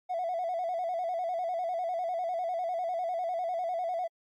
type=tone with vibrato; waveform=triangle; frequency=698.5 Hz; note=F5; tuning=in tune; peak=-26 dBFS; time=0.09-4.08 s; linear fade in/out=20 ms; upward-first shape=square; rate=10 Hz; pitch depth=81 cents each way; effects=tanh soft clip ceiling -26 dBFS + AAC 64 kbps